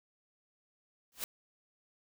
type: noise with exponential growth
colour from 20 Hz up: white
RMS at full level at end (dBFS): -33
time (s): 1.12-1.24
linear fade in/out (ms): 1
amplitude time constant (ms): 24
effects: none